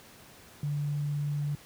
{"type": "tone", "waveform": "sine", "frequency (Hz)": 145.8, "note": "D3", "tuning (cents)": -12, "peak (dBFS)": -28, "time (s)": [0.63, 1.55], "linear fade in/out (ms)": 2, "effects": ["pink hiss -53 dBFS RMS until 1.65 s", "high-pass 60 Hz 12 dB/octave"]}